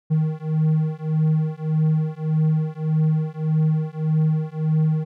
triangle beating tone pair, 155.56 / 157.26 Hz, D#3 / D#3, 0 / +19 cents, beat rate 1.7 Hz, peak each -19 dBFS, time 0.1-5.05 s, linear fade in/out 20 ms, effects none

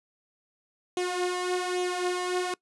sawtooth tone with flanger, 360.9 Hz, F#4, 43 cents flat, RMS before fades -29 dBFS, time 0.97-2.54 s, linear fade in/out 2 ms, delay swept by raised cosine 0.3 to 3.8 ms, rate 1.2 Hz, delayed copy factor +0.6, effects noise-tail reverb RT60 0.1 s tail -23 dB re dry + resampled to 24000 Hz

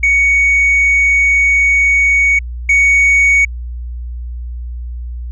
sine tone pair in turn, 2234 / 2234 Hz, C#7 / C#7, +13 / +13 cents, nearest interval unison, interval 0 cents, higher neither, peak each -6 / -4 dBFS, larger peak second, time 0.03-2.39 / 2.69-3.45 s, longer first, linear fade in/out 5 ms, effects tanh soft clip ceiling -6 dBFS + added 60 Hz sine -21 dBFS peak until 5.31 s

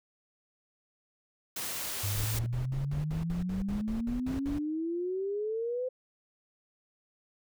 white noise, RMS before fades -36 dBFS, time 1.56-2.39 s, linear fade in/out 5 ms
sine exponential sweep, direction up, 98 to 516 Hz, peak -30 dBFS, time 2.03-5.89 s, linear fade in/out 10 ms
brown noise bursts, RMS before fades -38 dBFS, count 13, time 2.14-4.586 s, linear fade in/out 2 ms, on 130 ms, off 63 ms
effects none

